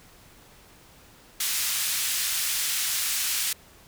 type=band-pass noise; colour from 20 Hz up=white; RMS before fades=-27 dBFS; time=1.4-3.53 s; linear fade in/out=5 ms; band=1800 to 13000 Hz; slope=12 dB/octave; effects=pink hiss -53 dBFS RMS until 3.87 s